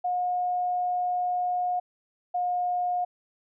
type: tone pair in turn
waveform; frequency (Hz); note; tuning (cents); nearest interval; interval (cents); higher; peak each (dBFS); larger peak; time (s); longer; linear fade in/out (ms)
sine; 720 / 716.4; F#5 / F5; -47 / +44; unison; 9; first; -24; neither; 0.04-1.8 / 2.34-3.05; first; 10
effects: none